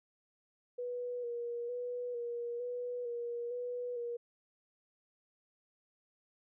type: tone with vibrato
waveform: sine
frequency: 482.5 Hz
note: B4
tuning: 40 cents flat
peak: -36 dBFS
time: 0.78-4.17 s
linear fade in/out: 10 ms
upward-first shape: square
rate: 1.1 Hz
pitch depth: 27 cents each way
effects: none